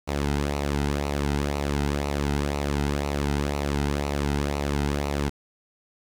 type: tone with flanger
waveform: sawtooth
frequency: 71.7 Hz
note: D2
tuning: 41 cents flat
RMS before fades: -26 dBFS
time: 0.07-5.3 s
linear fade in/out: 20 ms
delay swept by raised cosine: 0.59 to 1.79 ms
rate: 2 Hz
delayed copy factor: -0.55
effects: low-pass 10000 Hz 12 dB/octave + 7-bit